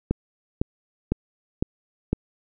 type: click train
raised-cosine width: 3 ms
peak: -8 dBFS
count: 5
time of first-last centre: 0.11-2.13 s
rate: 1.98 Hz
effects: none